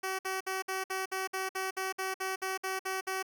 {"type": "tone bursts", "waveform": "10% pulse", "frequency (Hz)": 379.7, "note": "F#4", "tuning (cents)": 45, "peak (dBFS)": -24, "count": 15, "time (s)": [0.03, 3.228], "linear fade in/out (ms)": 10, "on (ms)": 160, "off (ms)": 57, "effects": []}